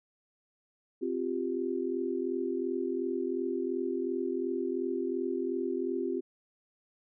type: chord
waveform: sine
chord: C suspended fourth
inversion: none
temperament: equal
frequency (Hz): 261.6 / 349.2 / 392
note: C4 / F4 / G4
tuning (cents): 0 / 0 / 0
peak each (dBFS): -35 / -33 / -34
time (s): 1.01-6.21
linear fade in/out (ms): 20
effects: none